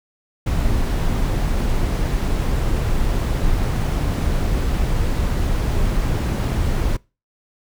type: noise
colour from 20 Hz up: brown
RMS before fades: -19 dBFS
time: 0.46-6.97 s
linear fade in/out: 10 ms
effects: noise-tail reverb RT60 0.3 s tail -24 dB re dry